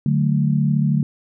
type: chord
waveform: sine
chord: D major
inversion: none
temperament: equal with one note detuned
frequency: 146.83 / 185 / 218.9 Hz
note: D3 / F#3 / A3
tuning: 0 / 0 / -9 cents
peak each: -17 / -22 / -21 dBFS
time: 0.06-1.03 s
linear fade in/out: 2 ms
effects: none